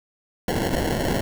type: noise with sample-and-hold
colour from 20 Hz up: blue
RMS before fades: -23 dBFS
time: 0.48-1.21 s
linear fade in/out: 2 ms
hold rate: 1225 Hz
effects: none